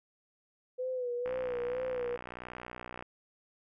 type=tone with vibrato; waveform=sine; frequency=498.2 Hz; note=B4; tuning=15 cents sharp; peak=-32 dBFS; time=0.78-2.17 s; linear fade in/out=20 ms; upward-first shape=sine; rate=2.1 Hz; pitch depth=58 cents each way
type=click train; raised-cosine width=0.5 ms; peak=-27 dBFS; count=109; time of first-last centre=1.26-3.025 s; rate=61.2 Hz
effects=none